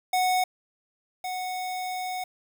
square tone pair in turn, 737 / 737 Hz, F#5 / F#5, -7 / -7 cents, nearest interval unison, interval 0 cents, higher neither, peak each -22 / -30 dBFS, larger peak first, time 0.13-0.44 / 1.24-2.24 s, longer second, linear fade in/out 5 ms, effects 8-bit

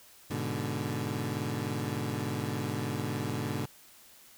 20% pulse chord, G# diminished, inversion none, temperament equal, 103.83 / 123.47 / 146.83 Hz, G#2 / B2 / D3, 0 / 0 / 0 cents, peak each -31 dBFS, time 0.3-3.66 s, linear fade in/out 10 ms, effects white hiss -56 dBFS RMS until 4.37 s

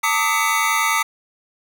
square tone cluster, 900 / 1186 / 1276 / 2012 / 2249 Hz, A5 / D6 / D#6 / B6 / C#7, +39 / +17 / +43 / +32 / +24 cents, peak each -24 dBFS, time 0.03-1.03 s, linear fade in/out 10 ms, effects none

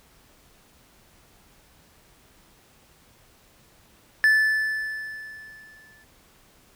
triangle tone with exponential decay, 1747 Hz, A6, 13 cents flat, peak -12 dBFS, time 4.24-6.04 s, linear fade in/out 0 ms, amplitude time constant 390 ms, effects pink hiss -57 dBFS RMS until 6.75 s

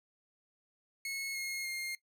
sawtooth tone with pitch steps, 2183 / 2154 / 2126 Hz, C#7 / C7 / C7, -27 / +50 / +27 cents, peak -33 dBFS, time 1.05-1.95 s, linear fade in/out 2 ms, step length 300 ms, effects noise-tail reverb RT60 0.1 s tail -19 dB re dry

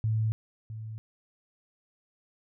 sine tone with echo, 110 Hz, A2, in tune, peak -24 dBFS, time 0.04-0.32 s, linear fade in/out 0 ms, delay 660 ms, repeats 1, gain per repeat -12 dB, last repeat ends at 0.98 s, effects none

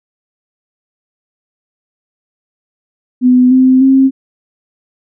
sine tone with pitch steps, 251 / 258.8 / 266.8 Hz, B3 / C4 / C4, +28 / -19 / +34 cents, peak -4 dBFS, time 3.21-4.11 s, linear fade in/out 50 ms, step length 300 ms, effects none

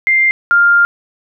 sine tone pair in turn, 2098 / 1400.2 Hz, C7 / F6, +4 / +4 cents, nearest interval perfect fifth, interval 700 cents, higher first, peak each -8 / -6 dBFS, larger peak second, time 0.07-0.31 / 0.51-0.85 s, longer second, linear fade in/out 0 ms, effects none

